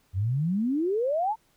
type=exponential sweep; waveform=sine; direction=up; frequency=87.9 to 921 Hz; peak=-23 dBFS; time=0.13-1.36 s; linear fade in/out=50 ms; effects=pink hiss -66 dBFS RMS until 1.56 s